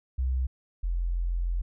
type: tone pair in turn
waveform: sine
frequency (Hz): 64 / 43.3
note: C2 / F1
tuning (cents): -38 / -14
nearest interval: perfect fifth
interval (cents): 676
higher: first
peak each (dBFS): -24 / -25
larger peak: first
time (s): 0.18-0.47 / 0.83-1.62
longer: second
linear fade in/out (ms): 10
effects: none